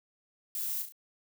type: noise with echo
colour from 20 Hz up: violet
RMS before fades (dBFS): -35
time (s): 0.55-0.82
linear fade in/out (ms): 0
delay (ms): 34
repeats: 3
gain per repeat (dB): -6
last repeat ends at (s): 0.922
effects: none